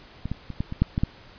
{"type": "clicks", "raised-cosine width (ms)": 5, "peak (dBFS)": [-17, -15, -21, -13, -18, -6, -11, -8], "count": 8, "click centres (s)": [0.256, 0.316, 0.503, 0.605, 0.724, 0.82, 0.979, 1.035], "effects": ["pink hiss -49 dBFS RMS until 1.38 s", "resampled to 11025 Hz"]}